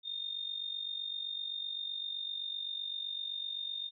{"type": "tone with amplitude modulation", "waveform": "sine", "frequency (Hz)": 3648, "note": "A#7", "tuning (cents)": -38, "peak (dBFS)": -33, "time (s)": [0.03, 3.91], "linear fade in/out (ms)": 50, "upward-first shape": "sine", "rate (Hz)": 47.8, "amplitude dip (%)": 70, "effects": []}